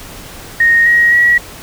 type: tone with pitch steps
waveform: sine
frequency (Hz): 1860 / 1890.3 / 1921.1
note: A#6 / A#6 / B6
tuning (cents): -4 / +24 / -48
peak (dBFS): -6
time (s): 0.6-1.38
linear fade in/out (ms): 5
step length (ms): 260
effects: pink hiss -32 dBFS RMS until 1.62 s